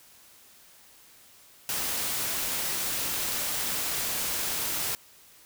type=noise; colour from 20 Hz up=white; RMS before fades=-30 dBFS; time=1.69-4.95 s; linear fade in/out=0 ms; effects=white hiss -55 dBFS RMS until 5.45 s